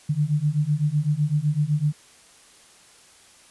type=beating tone pair; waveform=sine; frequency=145.1 / 153 Hz; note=D3 / D#3; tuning=-21 / -29 cents; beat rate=7.9 Hz; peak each=-23 / -22 dBFS; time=0.09-1.93 s; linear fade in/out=10 ms; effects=white hiss -52 dBFS RMS until 3.5 s + resampled to 24000 Hz